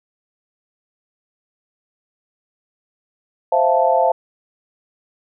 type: chord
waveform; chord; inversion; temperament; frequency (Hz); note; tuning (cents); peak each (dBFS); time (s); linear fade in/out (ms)
sine; F major seventh; second; equal; 523.3 / 659.3 / 698.5 / 880; C5 / E5 / F5 / A5; 0 / 0 / 0 / 0; -18; 3.52-4.12; 5
effects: none

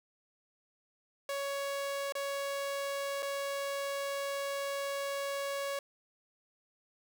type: tone with dropouts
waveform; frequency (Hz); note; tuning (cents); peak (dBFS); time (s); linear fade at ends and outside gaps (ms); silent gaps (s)
sawtooth; 558; C#5; +11; -30; 1.29-5.79; 2; 2.123-2.152 / 3.224-3.228
effects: none

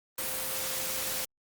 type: tone in noise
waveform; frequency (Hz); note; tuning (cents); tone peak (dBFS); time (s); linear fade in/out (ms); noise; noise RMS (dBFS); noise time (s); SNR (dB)
sine; 523.3; C5; 0; -44; 0.18-1.25; 5; white; -33; 0.18-1.25; -14
effects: Opus 32 kbps

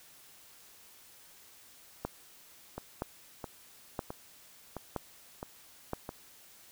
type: two click trains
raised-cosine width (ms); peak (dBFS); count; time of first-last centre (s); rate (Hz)
1; -24 / -19; 6 / 5; 2.78-6.091 / 2.05-5.933; 1.51 / 1.03
effects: white hiss -57 dBFS RMS until 6.71 s

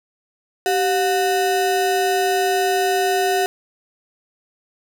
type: ring-modulated tone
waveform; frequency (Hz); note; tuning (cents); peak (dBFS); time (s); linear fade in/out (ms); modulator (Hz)
square; 554; C#5; -1; -14; 0.66-3.46; 0; 167
effects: none

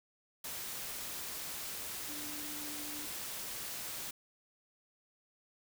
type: tone in noise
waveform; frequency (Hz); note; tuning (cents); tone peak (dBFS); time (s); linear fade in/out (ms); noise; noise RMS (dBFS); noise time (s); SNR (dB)
sine; 296.8; D4; +18; -48; 2.09-3.06; 5; white; -42; 0.44-4.11; -9
effects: none

